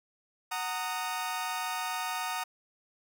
sawtooth chord, D# minor, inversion first, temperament equal with one note detuned, 740 / 921.6 / 1244.5 Hz, F#5 / A#5 / D#6, 0 / -20 / 0 cents, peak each -33 / -32 / -33 dBFS, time 0.51-2.44 s, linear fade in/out 10 ms, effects none

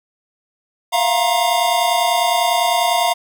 square tone cluster, 678 / 708 / 940 / 1067 / 3617 Hz, E5 / F5 / A#5 / C6 / A7, +49 / +23 / +14 / +34 / +47 cents, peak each -22 / -19 / -20 / -27 / -26 dBFS, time 0.92-3.14 s, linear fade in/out 20 ms, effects none

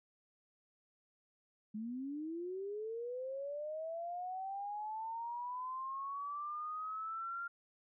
sine linear sweep, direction up, 207.7 to 1396.9 Hz, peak -39 dBFS, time 1.74-7.48 s, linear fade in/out 10 ms, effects none

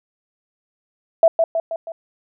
sine tone with echo, 659.3 Hz, E5, in tune, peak -7 dBFS, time 1.23-1.28 s, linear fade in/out 2 ms, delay 160 ms, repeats 4, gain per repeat -5 dB, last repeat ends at 1.92 s, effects none

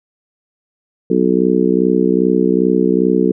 harmonic tone, 62.5 Hz, B1, 21 cents sharp, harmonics 3 / 4 / 5 / 6 / 7, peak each -17 / -17 / -17 / -17 / -17 dBFS, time 1.1-3.32 s, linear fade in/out 5 ms, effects none

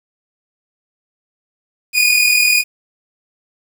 sawtooth tone pair together, 2442 / 2482 Hz, D#7 / D#7, -33 / -5 cents, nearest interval unison, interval 28 cents, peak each -10 dBFS, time 1.93-2.64 s, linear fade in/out 50 ms, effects 7-bit

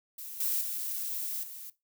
violet noise with level steps, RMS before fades -42 / -30 / -35 / -44 dBFS, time 0.18-1.7 s, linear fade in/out 5 ms, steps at 0.4 / 0.61 / 1.43 s, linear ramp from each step 5 ms, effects noise-tail reverb RT60 0.2 s tail -17 dB re dry

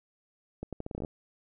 accelerating click train, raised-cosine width 2 ms, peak -23 dBFS, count 11, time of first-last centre 0.63-1.048 s, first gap 97 ms, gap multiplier 0.79, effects none

